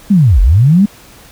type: linear two-way sweep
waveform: sine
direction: down then up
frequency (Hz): 213.5 to 40.34 to 213.5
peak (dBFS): -4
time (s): 0.1-0.86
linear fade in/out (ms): 10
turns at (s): 0.41
effects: pink hiss -39 dBFS RMS until 1.31 s